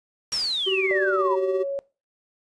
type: exponential sweep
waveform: sine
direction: down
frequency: 5710 to 927 Hz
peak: -23 dBFS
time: 0.32-1.36 s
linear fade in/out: 10 ms
type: noise with exponential decay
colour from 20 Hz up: white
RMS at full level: -31 dBFS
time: 0.32-1.06 s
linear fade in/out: 0 ms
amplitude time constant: 160 ms
type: tone with tremolo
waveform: triangle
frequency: 381.9 Hz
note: G4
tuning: 45 cents flat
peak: -18 dBFS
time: 0.66-1.64 s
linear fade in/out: 20 ms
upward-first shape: sine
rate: 17 Hz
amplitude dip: 50%
type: tone with pitch glide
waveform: sine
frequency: 587.3 to 555 Hz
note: D5 to C#5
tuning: 0 to +2 cents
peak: -25 dBFS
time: 0.91-1.79 s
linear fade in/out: 0 ms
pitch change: -98 cents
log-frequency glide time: 1.11-1.3 s
effects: noise-tail reverb RT60 0.3 s tail -21 dB re dry + resampled to 22050 Hz